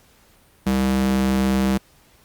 square tone with high-pass filter, 65.7 Hz, C2, 8 cents sharp, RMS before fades -19 dBFS, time 0.66-1.78 s, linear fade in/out 10 ms, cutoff 150 Hz, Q 4.4, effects pink hiss -55 dBFS RMS until 2.24 s + Opus 48 kbps

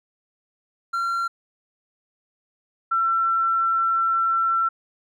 triangle / sine tone pair in turn, 1370 / 1347.2 Hz, F6 / E6, -34 / +37 cents, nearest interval unison, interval 29 cents, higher first, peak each -20 / -18 dBFS, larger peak second, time 0.93-1.28 / 2.91-4.69 s, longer second, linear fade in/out 10 ms, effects none

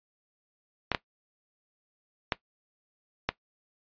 clicks, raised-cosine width 0.3 ms, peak -9 dBFS, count 4, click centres 0.917 / 0.948 / 2.322 / 3.29 s, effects noise-tail reverb RT60 0.1 s tail -17 dB re dry + resampled to 11025 Hz

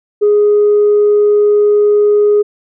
sine tone, 415.3 Hz, G#4, in tune, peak -5 dBFS, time 0.21-2.43 s, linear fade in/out 20 ms, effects tanh soft clip ceiling -3 dBFS

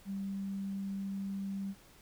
sine tone, 196 Hz, G3, in tune, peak -35 dBFS, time 0.05-1.75 s, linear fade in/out 50 ms, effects pink hiss -60 dBFS RMS until 2.01 s

